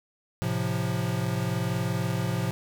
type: chord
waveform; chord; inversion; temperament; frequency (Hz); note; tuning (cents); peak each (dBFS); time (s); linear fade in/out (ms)
square; F major; first; equal; 110 / 130.81 / 174.61; A2 / C3 / F3; 0 / 0 / 0; -31; 0.42-2.51; 0
effects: none